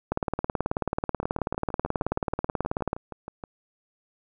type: two click trains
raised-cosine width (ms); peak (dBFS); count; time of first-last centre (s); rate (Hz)
1; -11 / -22; 53 / 15; 0.12-2.931 / 1.23-3.438; 18.5 / 6.34
effects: none